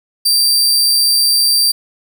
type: tone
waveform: sawtooth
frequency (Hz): 4691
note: D8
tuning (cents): -3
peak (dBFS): -7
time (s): 0.25-1.72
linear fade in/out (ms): 10
effects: 8-bit